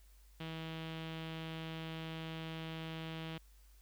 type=tone with low-pass filter; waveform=sawtooth; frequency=161.4 Hz; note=E3; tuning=36 cents flat; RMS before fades=-44 dBFS; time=0.4-3.38 s; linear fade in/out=5 ms; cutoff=3200 Hz; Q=3.3; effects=added 50 Hz sine -59 dBFS peak until 3.81 s + white hiss -70 dBFS RMS until 3.81 s